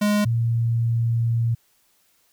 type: tone pair in turn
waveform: square / sine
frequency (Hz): 207.6 / 116.14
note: G#3 / A#2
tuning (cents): 0 / -6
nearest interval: minor seventh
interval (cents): 1006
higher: first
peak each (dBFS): -18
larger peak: neither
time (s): 0.01-0.25 / 0.25-1.55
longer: second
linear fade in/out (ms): 10
effects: white hiss -63 dBFS RMS until 2.32 s